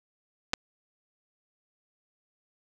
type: clicks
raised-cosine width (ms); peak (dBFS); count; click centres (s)
0.2; -10 / -10; 2; 0.534 / 0.538
effects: none